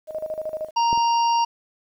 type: tone with tremolo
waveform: sine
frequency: 624 Hz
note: D#5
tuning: 5 cents sharp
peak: -24 dBFS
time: 0.07-0.71 s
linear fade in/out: 50 ms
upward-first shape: square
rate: 13 Hz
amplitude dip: 75%
type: harmonic tone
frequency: 932.3 Hz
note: A#5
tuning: in tune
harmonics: 1 / 3 / 5 / 6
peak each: -17 / -31 / -34 / -33 dBFS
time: 0.76-1.45 s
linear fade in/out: 10 ms
type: clicks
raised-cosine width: 2 ms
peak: -17 / -26 dBFS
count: 2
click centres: 0.929 / 0.976 s
effects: 9-bit